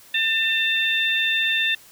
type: harmonic tone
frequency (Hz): 897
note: A5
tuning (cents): +33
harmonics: 2 / 3 / 4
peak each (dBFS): -23 / -23 / -23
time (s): 0.14-1.75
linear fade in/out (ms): 5
effects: white hiss -49 dBFS RMS until 1.91 s